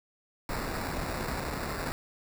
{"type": "noise with sample-and-hold", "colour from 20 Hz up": "pink", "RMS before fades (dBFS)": -34, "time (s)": [0.49, 1.92], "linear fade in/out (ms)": 0, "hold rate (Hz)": 3150, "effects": []}